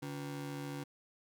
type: ring-modulated tone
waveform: 35% pulse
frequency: 213.1 Hz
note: G#3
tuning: 45 cents sharp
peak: -35 dBFS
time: 0.02-0.84 s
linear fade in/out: 10 ms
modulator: 69.6 Hz
effects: none